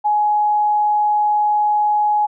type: tone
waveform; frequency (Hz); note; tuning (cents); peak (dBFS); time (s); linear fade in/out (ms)
sine; 839; G#5; +17; -13; 0.04-2.27; 20
effects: none